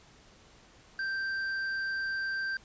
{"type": "tone with tanh clipping", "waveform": "sine", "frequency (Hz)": 1568, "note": "G6", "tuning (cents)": 0, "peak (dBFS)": -32, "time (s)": [0.99, 2.57], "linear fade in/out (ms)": 2, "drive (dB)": 8, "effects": ["pink hiss -58 dBFS RMS until 2.64 s", "resampled to 16000 Hz"]}